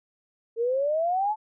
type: exponential sweep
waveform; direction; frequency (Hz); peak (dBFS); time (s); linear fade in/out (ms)
sine; up; 449.3 to 880; -22; 0.56-1.36; 50
effects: none